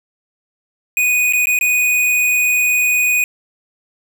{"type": "tone with dropouts", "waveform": "square", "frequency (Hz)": 2481, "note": "D#7", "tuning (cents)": -6, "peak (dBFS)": -13, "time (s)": [0.97, 3.24], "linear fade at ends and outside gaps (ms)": 1, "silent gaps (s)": [[1.325, 1.334], [1.457, 1.47], [1.589, 1.611]], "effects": []}